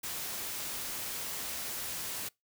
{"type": "noise", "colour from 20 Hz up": "white", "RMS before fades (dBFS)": -38, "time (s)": [0.03, 2.29], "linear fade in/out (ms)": 10, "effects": ["noise-tail reverb RT60 0.2 s tail -25 dB re dry"]}